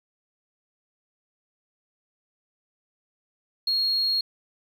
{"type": "tone", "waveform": "sine", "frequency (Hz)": 4284, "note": "C8", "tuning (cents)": 40, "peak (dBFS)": -20, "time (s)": [3.67, 4.21], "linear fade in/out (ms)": 5, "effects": ["tanh soft clip ceiling -17 dBFS", "9-bit"]}